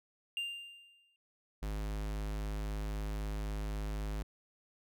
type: tone with exponential decay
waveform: triangle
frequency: 2794 Hz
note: F7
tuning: in tune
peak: -31 dBFS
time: 0.37-1.16 s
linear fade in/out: 1 ms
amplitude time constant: 170 ms
type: tone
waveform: square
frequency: 51.91 Hz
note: G#1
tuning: in tune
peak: -36 dBFS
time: 1.62-4.23 s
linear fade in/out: 10 ms
effects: none